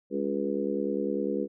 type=harmonic tone with a mistuned harmonic; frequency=70 Hz; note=C#2; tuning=18 cents sharp; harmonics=3 / 4 / 5 / 6 / 7; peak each=-33 / -33 / -33 / -33 / -33 dBFS; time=0.1-1.48 s; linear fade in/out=50 ms; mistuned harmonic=3; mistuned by=-58 cents; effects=none